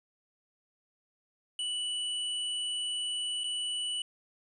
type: tone with dropouts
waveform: square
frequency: 2960 Hz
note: F#7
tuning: in tune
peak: -32 dBFS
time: 1.59-4.02 s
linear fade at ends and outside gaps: 2 ms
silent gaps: 3.436-3.441 s
effects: resampled to 24000 Hz